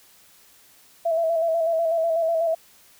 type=tone with vibrato; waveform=sine; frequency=659.3 Hz; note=E5; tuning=in tune; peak=-19 dBFS; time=1.05-2.55 s; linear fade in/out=10 ms; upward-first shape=square; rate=8.1 Hz; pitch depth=36 cents each way; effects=white hiss -54 dBFS RMS until 2.99 s